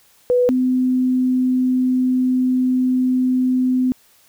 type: tone pair in turn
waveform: sine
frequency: 493.9 / 254.8 Hz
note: B4 / C4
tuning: 0 / -46 cents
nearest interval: major seventh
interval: 1146 cents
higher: first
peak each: -12 / -14 dBFS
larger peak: first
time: 0.3-0.49 / 0.49-3.92 s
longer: second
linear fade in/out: 0 ms
effects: white hiss -54 dBFS RMS until 4.28 s